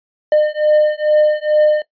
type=beating tone pair; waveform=triangle; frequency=605 / 607.3 Hz; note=D#5 / D#5; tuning=-49 / -42 cents; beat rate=2.3 Hz; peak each=-12 dBFS; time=0.32-1.82 s; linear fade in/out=2 ms; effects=noise-tail reverb RT60 0.1 s tail -18 dB re dry + resampled to 11025 Hz